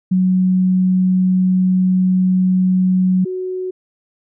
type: tone pair in turn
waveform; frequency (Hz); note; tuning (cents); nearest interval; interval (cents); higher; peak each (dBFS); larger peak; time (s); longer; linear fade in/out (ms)
sine; 185 / 370; F#3 / F#4; 0 / 0; octave; 1200; second; -11 / -20; first; 0.11-3.25 / 3.25-3.71; first; 10
effects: none